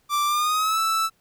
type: tone with pitch glide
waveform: 45% pulse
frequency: 1174.7 to 1318.6 Hz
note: D6 to E6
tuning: 0 to 0 cents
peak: -20 dBFS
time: 0.09-1.1 s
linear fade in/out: 50 ms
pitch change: +200 cents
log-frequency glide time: 0.26-0.79 s
effects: pink hiss -65 dBFS RMS until 1.2 s